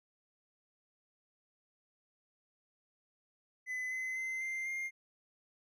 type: tone with pitch steps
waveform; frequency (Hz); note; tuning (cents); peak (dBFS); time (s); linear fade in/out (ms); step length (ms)
triangle; 2015 / 2040 / 2064 / 2090 / 2115; B6 / C7 / C7 / C7 / C7; +34 / -44 / -24 / -2 / +18; -34; 3.66-4.91; 50; 250
effects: none